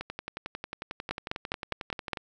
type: two click trains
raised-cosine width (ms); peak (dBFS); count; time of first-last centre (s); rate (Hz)
0.3; -19 / -13; 25 / 6; 0.01-2.172 / 1.11-2.132; 11.1 / 4.89
effects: none